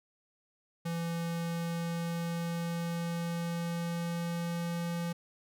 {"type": "tone with pitch glide", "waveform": "square", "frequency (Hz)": [168.2, 170.65], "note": ["E3", "F3"], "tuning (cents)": [35, -40], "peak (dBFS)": -33, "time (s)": [0.85, 5.13], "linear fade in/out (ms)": 10, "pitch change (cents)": 25, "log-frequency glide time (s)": [1.01, 4.89], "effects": []}